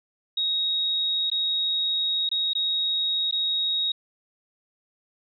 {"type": "tone with dropouts", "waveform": "sine", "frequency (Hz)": 3774, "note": "A#7", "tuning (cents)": 21, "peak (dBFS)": -22, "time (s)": [0.37, 3.92], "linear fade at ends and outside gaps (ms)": 5, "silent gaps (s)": [[1.301, 1.315], [2.291, 2.314], [2.534, 2.551], [3.312, 3.324]], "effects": []}